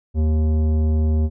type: tone with tanh clipping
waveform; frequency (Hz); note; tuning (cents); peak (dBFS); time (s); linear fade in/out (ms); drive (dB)
triangle; 77.78; D#2; 0; -17; 0.14-1.3; 50; 17
effects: none